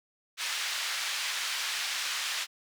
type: band-pass noise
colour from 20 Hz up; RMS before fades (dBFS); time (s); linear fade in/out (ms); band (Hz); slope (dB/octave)
white; -33; 0.37-2.47; 50; 1400 to 4500; 12
effects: none